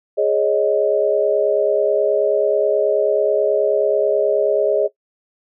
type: chord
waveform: sine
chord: Ab suspended fourth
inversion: none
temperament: just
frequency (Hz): 415.3 / 553.7 / 623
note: Ab4 / Db5 / Eb5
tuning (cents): 0 / -2 / +2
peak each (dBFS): -18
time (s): 0.17-4.88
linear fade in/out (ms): 20
effects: noise-tail reverb RT60 0.1 s tail -17 dB re dry